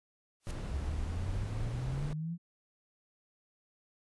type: noise with exponential growth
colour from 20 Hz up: white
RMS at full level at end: -44 dBFS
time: 0.4-0.51 s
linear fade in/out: 1 ms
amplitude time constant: 23 ms
type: noise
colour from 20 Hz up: brown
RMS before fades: -38 dBFS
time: 0.47-2.13 s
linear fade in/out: 0 ms
type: exponential sweep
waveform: sine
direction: up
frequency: 66 to 174.61 Hz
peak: -34 dBFS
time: 0.69-2.38 s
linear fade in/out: 50 ms
effects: resampled to 24000 Hz